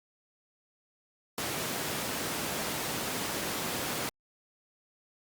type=high-pass noise; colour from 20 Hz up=pink; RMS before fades=-34 dBFS; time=1.38-4.09 s; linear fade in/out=0 ms; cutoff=160 Hz; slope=12 dB/octave; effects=Opus 48 kbps